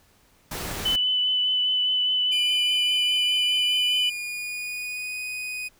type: noise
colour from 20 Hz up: pink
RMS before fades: -32 dBFS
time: 0.51-0.96 s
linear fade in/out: 5 ms
type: tone with vibrato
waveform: sine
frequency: 3000 Hz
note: F#7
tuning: 23 cents sharp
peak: -20 dBFS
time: 0.85-4.1 s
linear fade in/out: 10 ms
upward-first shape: triangle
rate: 4.9 Hz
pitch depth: 17 cents each way
type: tone with pitch glide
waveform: 40% pulse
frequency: 2405 to 2491 Hz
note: D7 to D#7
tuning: +41 to +1 cents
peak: -29 dBFS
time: 2.31-5.69 s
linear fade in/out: 20 ms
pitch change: +60 cents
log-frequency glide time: 3.62-5.2 s
effects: pink hiss -60 dBFS RMS until 5.79 s